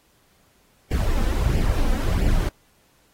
brown noise with flanger, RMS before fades -20 dBFS, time 0.91-2.49 s, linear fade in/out 5 ms, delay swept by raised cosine 0.38 to 3.98 ms, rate 1.5 Hz, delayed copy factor +0.65, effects pink hiss -61 dBFS RMS until 3.13 s + AAC 48 kbps

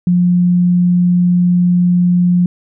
sine tone, 177.4 Hz, F3, 27 cents sharp, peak -8 dBFS, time 0.07-2.46 s, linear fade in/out 2 ms, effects none

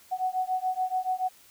sine beating tone pair, 740 / 747 Hz, F#5 / F#5, 0 / +16 cents, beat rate 7 Hz, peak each -29 dBFS, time 0.11-1.29 s, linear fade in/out 20 ms, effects white hiss -56 dBFS RMS until 1.5 s

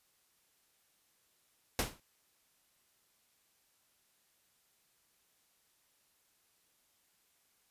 pink noise with exponential decay, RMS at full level -28 dBFS, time 1.79-2 s, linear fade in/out 1 ms, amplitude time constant 44 ms, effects white hiss -73 dBFS RMS until 7.7 s + resampled to 32000 Hz

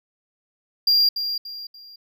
triangle tone with echo, 4778 Hz, D8, 29 cents sharp, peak -13 dBFS, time 0.87-1.09 s, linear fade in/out 5 ms, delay 290 ms, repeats 3, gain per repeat -9 dB, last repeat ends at 1.96 s, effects none

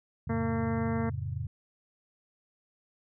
sine chord, F augmented, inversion none, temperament just, 87.31 / 109.13 / 136.42 Hz, F2 / A2 / C#3, 0 / -14 / -27 cents, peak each -36 dBFS, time 0.27-1.47 s, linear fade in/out 5 ms
harmonic tone, 227.7 Hz, A#3, 40 cents flat, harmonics 1 / 2 / 3 / 4 / 5 / 6 / 7 / 8 / 9, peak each -30 / -36 / -40 / -42 / -44 / -46 / -47 / -48 / -49 dBFS, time 0.29-1.1 s, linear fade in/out 10 ms
effects none

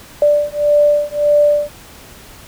sine beating tone pair, 587.3 / 589 Hz, D5 / D5, 0 / +5 cents, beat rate 1.7 Hz, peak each -13 dBFS, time 0.22-1.69 s, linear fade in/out 2 ms, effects pink hiss -39 dBFS RMS until 2.47 s

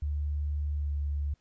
sine tone with pitch glide, 73.42 to 72.28 Hz, D2 to D2, 0 to -27 cents, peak -28 dBFS, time 0.02-1.34 s, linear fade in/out 5 ms, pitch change -27 cents, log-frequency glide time 0.76-0.91 s, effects pink hiss -73 dBFS RMS until 1.4 s + resampled to 16000 Hz

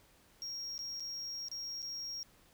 triangle tone with dropouts, 5588 Hz, F8, in tune, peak -38 dBFS, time 0.42-2.23 s, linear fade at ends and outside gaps 0 ms, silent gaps 0.779-0.791 / 0.998-1.004 / 1.484-1.515 / 1.82-1.827 s, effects pink hiss -65 dBFS RMS until 2.53 s

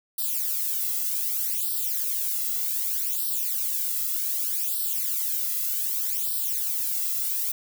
violet noise with flanger, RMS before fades -27 dBFS, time 0.18-7.52 s, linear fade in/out 5 ms, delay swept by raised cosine 0.22 to 1.52 ms, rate 0.65 Hz, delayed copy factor +1, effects none

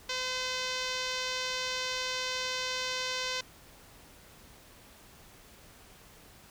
5% pulse tone with low-pass filter, 511 Hz, C5, 41 cents flat, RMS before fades -34 dBFS, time 0.09-3.41 s, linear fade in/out 5 ms, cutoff 5500 Hz, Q 1.1, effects pink hiss -55 dBFS RMS until 6.5 s

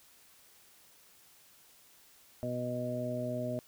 harmonic tone, 123.47 Hz, B2, in tune, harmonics 1 / 2 / 3 / 4 / 5, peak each -39 / -38 / -45 / -45 / -36 dBFS, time 2.43-3.59 s, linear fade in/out 0 ms, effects white hiss -61 dBFS RMS until 3.67 s

